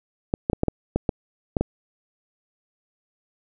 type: clicks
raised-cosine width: 2 ms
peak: -7 dBFS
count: 9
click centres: 0.339 / 0.499 / 0.532 / 0.634 / 0.683 / 0.96 / 1.092 / 1.568 / 1.61 s
effects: none